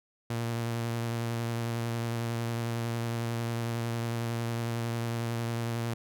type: tone with vibrato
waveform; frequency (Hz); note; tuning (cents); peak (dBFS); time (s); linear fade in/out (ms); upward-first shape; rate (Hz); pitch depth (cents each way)
sawtooth; 116.54; A#2; 0; -26; 0.3-5.94; 5; triangle; 11; 23
effects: none